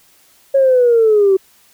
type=linear sweep; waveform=sine; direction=down; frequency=551 to 376.4 Hz; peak=-7 dBFS; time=0.54-1.37 s; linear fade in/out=10 ms; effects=tanh soft clip ceiling -3 dBFS + white hiss -51 dBFS RMS until 1.73 s